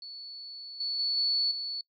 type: tone with level steps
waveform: sine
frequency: 4435 Hz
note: C#8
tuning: in tune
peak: -40 / -29 / -26 / -24 / -32 dBFS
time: 0.02-1.81 s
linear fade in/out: 2 ms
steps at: 0.8 / 0.99 / 1.17 / 1.51 s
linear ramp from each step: 5 ms
effects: noise-tail reverb RT60 0.1 s tail -25 dB re dry